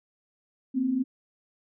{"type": "tone pair together", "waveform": "sine", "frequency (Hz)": [235.8, 261.6], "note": ["A#3", "C4"], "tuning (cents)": [20, 0], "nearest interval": "major second", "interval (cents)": 180, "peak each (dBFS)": [-31, -24], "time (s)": [0.74, 1.04], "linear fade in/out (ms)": 20, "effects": []}